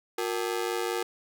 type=ring-modulated tone; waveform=sawtooth; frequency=413.1 Hz; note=G#4; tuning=9 cents flat; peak=-21 dBFS; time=0.18-1.03 s; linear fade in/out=5 ms; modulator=52.4 Hz; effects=none